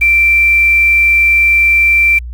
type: tone with quantisation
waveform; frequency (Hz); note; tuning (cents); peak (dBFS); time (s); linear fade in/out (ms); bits
sine; 2349; D7; 0; -6; 0.01-2.19; 10; 5
effects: added 60 Hz sine -22 dBFS peak until 2.33 s